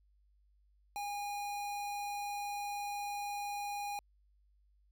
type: tone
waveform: square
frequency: 817 Hz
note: G#5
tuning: 29 cents flat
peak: -38 dBFS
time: 0.96-3.99 s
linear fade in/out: 0 ms
effects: added 50 Hz sine -66 dBFS peak until 4.91 s